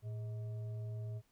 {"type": "tone with frequency modulation", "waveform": "sine", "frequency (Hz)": 111.9, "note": "A2", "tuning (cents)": 30, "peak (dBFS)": -39, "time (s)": [0.02, 1.22], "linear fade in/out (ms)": 50, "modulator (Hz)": 523, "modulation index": 0.26, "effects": ["pink hiss -75 dBFS RMS until 1.31 s"]}